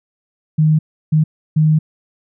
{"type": "tone bursts at uneven times", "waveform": "sine", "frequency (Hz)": 155.2, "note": "D#3", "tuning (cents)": -4, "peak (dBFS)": -9, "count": 3, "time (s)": [[0.58, 0.79], [1.12, 1.24], [1.56, 1.79]], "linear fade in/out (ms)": 10, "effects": []}